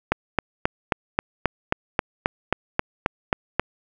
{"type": "click train", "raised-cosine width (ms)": 0.5, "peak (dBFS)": -3, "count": 14, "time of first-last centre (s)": [0.12, 3.596], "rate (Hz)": 3.74, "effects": []}